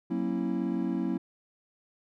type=chord; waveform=triangle; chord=F# dominant seventh; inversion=none; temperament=equal with one note detuned; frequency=185 / 233.1 / 271.8 / 329.6 Hz; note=F#3 / A#3 / C#4 / E4; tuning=0 / 0 / -34 / 0 cents; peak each=-31 dBFS; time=0.1-1.18 s; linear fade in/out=10 ms; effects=none